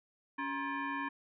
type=tone with frequency modulation; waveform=sine; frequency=392 Hz; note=G4; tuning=in tune; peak=-34 dBFS; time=0.38-1.09 s; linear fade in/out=10 ms; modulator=672 Hz; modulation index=2.5; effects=none